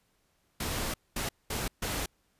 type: noise bursts at uneven times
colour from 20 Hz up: pink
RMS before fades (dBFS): -33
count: 4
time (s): 0.6-0.94 / 1.16-1.29 / 1.5-1.68 / 1.82-2.06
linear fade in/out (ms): 5
effects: pink hiss -72 dBFS RMS until 2.39 s + resampled to 32000 Hz